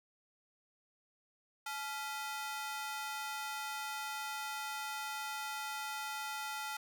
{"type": "ring-modulated tone", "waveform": "sawtooth", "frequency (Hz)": 1121, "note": "C#6", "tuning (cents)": 19, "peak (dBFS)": -32, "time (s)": [1.66, 6.77], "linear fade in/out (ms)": 5, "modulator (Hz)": 264, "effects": []}